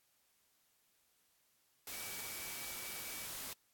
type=tone in noise; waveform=sine; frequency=2288 Hz; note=D7; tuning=46 cents flat; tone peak=-52 dBFS; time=1.92-3.26 s; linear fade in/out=2 ms; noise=white; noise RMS=-45 dBFS; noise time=1.87-3.53 s; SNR=-10 dB; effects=white hiss -75 dBFS RMS until 3.73 s + AAC 64 kbps